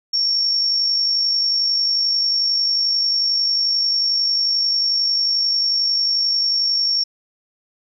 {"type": "tone with amplitude modulation", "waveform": "sine", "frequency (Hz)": 5490, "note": "F8", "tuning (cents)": -31, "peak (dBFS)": -14, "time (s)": [0.13, 7.04], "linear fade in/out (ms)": 10, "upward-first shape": "sine", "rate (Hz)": 51.2, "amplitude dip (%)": 35, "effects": ["9-bit"]}